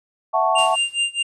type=chord; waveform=sine; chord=F# minor seventh; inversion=third; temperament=equal; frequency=659.3 / 740 / 880 / 1108.7 Hz; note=E5 / F#5 / A5 / C#6; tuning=0 / 0 / 0 / 0 cents; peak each=-21 dBFS; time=0.33-0.76 s; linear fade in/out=20 ms
type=tone with tremolo; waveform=square; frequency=2794 Hz; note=F7; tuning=in tune; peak=-17 dBFS; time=0.55-1.23 s; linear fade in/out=10 ms; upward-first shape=sine; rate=4.8 Hz; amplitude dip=95%
type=noise with exponential decay; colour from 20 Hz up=white; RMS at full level=-32 dBFS; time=0.58-1.23 s; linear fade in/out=5 ms; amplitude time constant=140 ms
effects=resampled to 24000 Hz